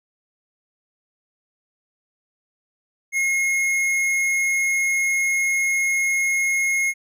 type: tone with hard clipping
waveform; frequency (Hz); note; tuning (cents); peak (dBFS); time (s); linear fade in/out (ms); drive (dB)
sine; 2157; C#7; -48; -20; 3.12-6.94; 50; 11
effects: none